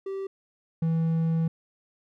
triangle tone pair in turn, 388.5 / 163.34 Hz, G4 / E3, -16 / -16 cents, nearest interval octave + minor third, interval 1500 cents, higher first, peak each -28 / -20 dBFS, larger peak second, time 0.06-0.27 / 0.82-1.48 s, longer second, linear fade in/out 5 ms, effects none

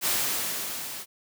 white noise with level ramp, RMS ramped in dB -24 to -38 dBFS, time 0.01-1.06 s, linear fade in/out 50 ms, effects high-pass 100 Hz 12 dB/octave

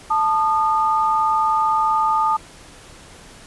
sine tone pair together, 880 / 1222.9 Hz, A5 / D#6, 0 / -30 cents, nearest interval tritone, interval 570 cents, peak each -18 dBFS, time 0.1-2.37 s, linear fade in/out 10 ms, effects pink hiss -43 dBFS RMS until 3.46 s + resampled to 24000 Hz

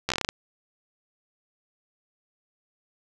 slowing click train, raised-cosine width 0.2 ms, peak -8 dBFS, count 9, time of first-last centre 0.09-0.289 s, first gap 13 ms, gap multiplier 1.18, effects none

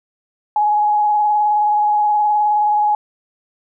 sine tone with vibrato, 839 Hz, G#5, 17 cents sharp, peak -12 dBFS, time 0.56-2.95 s, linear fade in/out 2 ms, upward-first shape sine, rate 19 Hz, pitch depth 20 cents each way, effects none

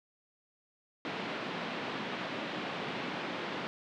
pink band-pass noise, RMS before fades -38 dBFS, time 1.05-3.67 s, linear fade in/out 0 ms, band 170 to 3600 Hz, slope 24 dB/octave, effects none

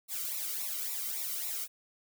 blue noise with flanger, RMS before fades -36 dBFS, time 0.08-1.68 s, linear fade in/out 50 ms, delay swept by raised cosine 0.63 to 1.19 ms, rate 3.6 Hz, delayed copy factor -0.75, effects none

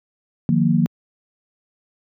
sine chord, Eb suspended second, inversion none, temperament equal with one note detuned, 155.56 / 178.59 / 233.1 Hz, Eb3 / F3 / Bb3, 0 / +39 / 0 cents, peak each -18 dBFS, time 0.49-0.86 s, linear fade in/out 0 ms, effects high-pass 100 Hz 12 dB/octave

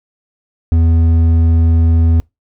sine tone with hard clipping, 82.4 Hz, E2, in tune, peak -9 dBFS, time 0.72-2.2 s, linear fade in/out 0 ms, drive 6 dB, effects noise-tail reverb RT60 0.2 s tail -26 dB re dry

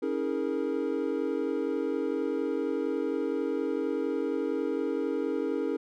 triangle chord, A# half-diminished seventh, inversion first, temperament equal with one note detuned, 277.2 / 321.4 / 415.3 / 466.2 Hz, C#4 / E4 / G#4 / A#4, 0 / -44 / 0 / 0 cents, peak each -31 dBFS, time 0.02-5.77 s, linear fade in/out 10 ms, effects none

